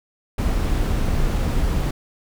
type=noise; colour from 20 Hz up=brown; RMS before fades=-20 dBFS; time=0.38-1.91 s; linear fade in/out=5 ms; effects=none